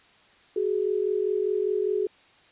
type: tone pair together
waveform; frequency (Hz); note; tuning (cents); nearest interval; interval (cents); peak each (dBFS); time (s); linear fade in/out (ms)
sine; 375.7 / 420.7; F#4 / G#4; +26 / +22; major second; 196; -26 / -25; 0.56-2.07; 5
effects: white hiss -57 dBFS RMS until 2.51 s + resampled to 8000 Hz